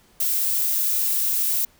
violet noise, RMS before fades -22 dBFS, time 0.2-1.65 s, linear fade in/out 5 ms, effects pink hiss -57 dBFS RMS until 1.79 s

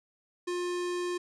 square tone, 354.7 Hz, F4, 27 cents sharp, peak -31 dBFS, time 0.47-1.18 s, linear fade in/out 10 ms, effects resampled to 22050 Hz + 12-bit

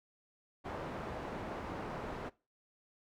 white low-pass noise, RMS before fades -42 dBFS, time 0.64-2.3 s, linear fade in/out 20 ms, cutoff 850 Hz, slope 12 dB/octave, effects noise-tail reverb RT60 0.3 s tail -21 dB re dry

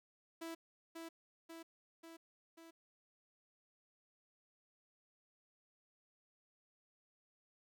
sawtooth tone with echo, 329.6 Hz, E4, in tune, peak -40 dBFS, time 0.41-0.55 s, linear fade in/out 10 ms, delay 540 ms, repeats 4, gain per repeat -3 dB, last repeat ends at 2.71 s, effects 13-bit

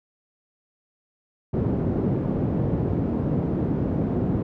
pink band-pass noise, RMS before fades -24 dBFS, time 1.53-4.43 s, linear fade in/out 10 ms, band 110 to 330 Hz, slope 12 dB/octave, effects none

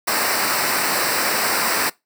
pink noise with comb filter, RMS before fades -20 dBFS, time 0.07-1.9 s, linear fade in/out 10 ms, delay 0.3 ms, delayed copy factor -0.7, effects noise-tail reverb RT60 0.2 s tail -22 dB re dry + high-pass 200 Hz 12 dB/octave

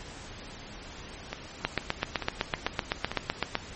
two click trains, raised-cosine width 0.3 ms, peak -9 / -16 dBFS, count 16 / 5, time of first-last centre 1.65-3.554 / 1.33-3.116 s, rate 7.88 / 2.24 Hz, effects pink hiss -44 dBFS RMS until 3.75 s + MP3 32 kbps

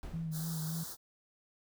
brown noise with exponential decay, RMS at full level -40 dBFS, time 0.03-0.68 s, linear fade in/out 0 ms, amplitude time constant 140 ms
sine tone with vibrato, 160.9 Hz, E3, 42 cents flat, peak -35 dBFS, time 0.13-0.84 s, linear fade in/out 10 ms, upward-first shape sine, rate 3.5 Hz, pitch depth 41 cents each way
white band-stop noise, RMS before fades -44 dBFS, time 0.31-0.97 s, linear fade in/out 50 ms, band 1600 to 3700 Hz, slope 48 dB/octave
effects none

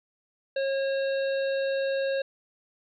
harmonic tone with a mistuned harmonic, 543 Hz, C#5, 36 cents flat, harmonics 1 / 3 / 5 / 7 / 8, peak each -25 / -36 / -42 / -44 / -46 dBFS, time 0.56-2.22 s, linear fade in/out 5 ms, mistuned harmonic 8, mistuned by -44 cents, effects none

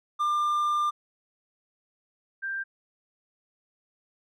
triangle / sine tone pair in turn, 1196 / 1580.9 Hz, D6 / G6, +31 / +14 cents, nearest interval perfect fourth, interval 483 cents, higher second, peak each -21 / -29 dBFS, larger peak first, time 0.19-0.91 / 2.42-2.64 s, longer first, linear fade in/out 20 ms, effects none

